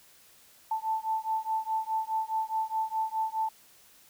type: beating tone pair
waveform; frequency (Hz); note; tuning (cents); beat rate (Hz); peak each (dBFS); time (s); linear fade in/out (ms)
sine; 880 / 884.8; A5 / A5; 0 / +9; 4.8; -31; 0.71-3.49; 5
effects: white hiss -58 dBFS RMS until 4.09 s